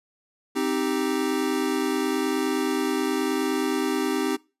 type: chord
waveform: square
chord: C minor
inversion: none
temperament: equal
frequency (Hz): 261.6 / 311.1 / 392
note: C4 / Eb4 / G4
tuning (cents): 0 / 0 / 0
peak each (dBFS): -28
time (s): 0.55-4.37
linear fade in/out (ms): 20
effects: noise-tail reverb RT60 0.3 s tail -23 dB re dry + resampled to 32000 Hz